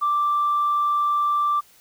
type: tone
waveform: sine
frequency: 1174.7 Hz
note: D6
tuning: in tune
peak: -17 dBFS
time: 0.01-1.61 s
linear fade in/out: 20 ms
effects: tanh soft clip ceiling -14 dBFS + white hiss -54 dBFS RMS until 1.8 s